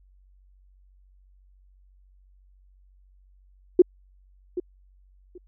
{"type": "tone with echo", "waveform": "sine", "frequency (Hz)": 359.1, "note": "F4", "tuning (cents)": 48, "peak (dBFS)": -9, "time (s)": [3.79, 3.82], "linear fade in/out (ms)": 5, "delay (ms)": 780, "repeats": 2, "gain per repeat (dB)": -15, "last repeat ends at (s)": 5.38, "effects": ["added 47 Hz sine -54 dBFS peak until 5.47 s"]}